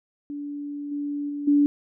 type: tone with level steps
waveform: sine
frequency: 289 Hz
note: D4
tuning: 28 cents flat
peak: -30 / -26 / -28 / -15 dBFS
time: 0.3-1.66 s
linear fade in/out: 0 ms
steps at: 0.91 / 1.29 / 1.47 s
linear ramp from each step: 10 ms
effects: none